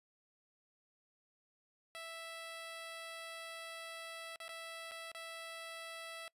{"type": "tone with dropouts", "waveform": "10% pulse", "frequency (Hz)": 659.3, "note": "E5", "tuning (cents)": 0, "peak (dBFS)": -37, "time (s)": [1.95, 6.28], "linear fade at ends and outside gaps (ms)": 0, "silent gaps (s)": [[4.359, 4.402], [4.481, 4.491], [4.912, 4.918], [5.117, 5.148]], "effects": ["noise-tail reverb RT60 0.1 s tail -24 dB re dry", "resampled to 32000 Hz"]}